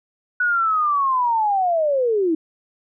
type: linear sweep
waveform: sine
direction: down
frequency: 1480 to 307.8 Hz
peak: -16 dBFS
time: 0.4-2.35 s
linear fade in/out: 5 ms
effects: none